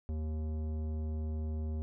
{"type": "tone with tanh clipping", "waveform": "sine", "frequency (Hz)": 77.78, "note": "D#2", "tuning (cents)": 0, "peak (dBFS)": -35, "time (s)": [0.09, 1.82], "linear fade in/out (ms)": 0, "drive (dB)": 14, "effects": []}